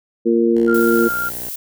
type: harmonic tone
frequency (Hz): 115.9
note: A#2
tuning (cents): -10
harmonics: 2 / 3 / 4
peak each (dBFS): -17 / -15 / -18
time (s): 0.25-1.09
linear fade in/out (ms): 20
type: tone with pitch glide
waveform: 5% pulse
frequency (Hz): 61.5 to 60.51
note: B1 to B1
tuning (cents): -7 to -35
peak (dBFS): -23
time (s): 0.55-1.5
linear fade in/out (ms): 5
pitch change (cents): -28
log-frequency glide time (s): 0.69-1.38
type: tone with vibrato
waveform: sine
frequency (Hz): 1396.9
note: F6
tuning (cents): 0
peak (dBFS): -19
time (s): 0.67-1.3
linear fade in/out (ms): 20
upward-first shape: sine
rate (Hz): 19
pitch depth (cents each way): 13
type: noise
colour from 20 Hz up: violet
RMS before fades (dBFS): -28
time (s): 0.74-1.56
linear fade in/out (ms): 5
effects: none